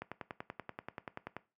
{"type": "click train", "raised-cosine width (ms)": 0.5, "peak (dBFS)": -25, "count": 15, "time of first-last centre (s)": [0.02, 1.366], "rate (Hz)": 10.4, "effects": ["noise-tail reverb RT60 0.3 s tail -18 dB re dry", "high-pass 100 Hz 12 dB/octave"]}